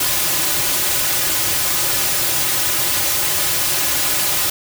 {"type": "noise with comb filter", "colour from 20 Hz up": "white", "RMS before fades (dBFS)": -18, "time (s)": [0, 4.5], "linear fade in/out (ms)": 5, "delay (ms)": 4.4, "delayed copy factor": -0.95, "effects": []}